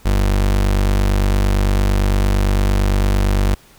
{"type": "tone", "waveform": "35% pulse", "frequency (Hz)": 48.83, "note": "G1", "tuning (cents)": -6, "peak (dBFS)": -11, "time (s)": [0.05, 3.55], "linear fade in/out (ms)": 10, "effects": ["pink hiss -48 dBFS RMS until 3.78 s"]}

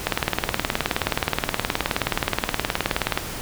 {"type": "click train", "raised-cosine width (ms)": 0.3, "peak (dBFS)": -3, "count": 60, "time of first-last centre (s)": [0.07, 3.175], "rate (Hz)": 19, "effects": ["pink hiss -32 dBFS RMS until 3.41 s"]}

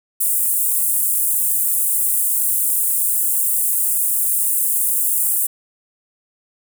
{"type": "high-pass noise", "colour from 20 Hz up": "pink", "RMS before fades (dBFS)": -18, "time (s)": [0.2, 5.47], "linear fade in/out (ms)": 10, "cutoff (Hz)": 8500, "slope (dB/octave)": 48, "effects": []}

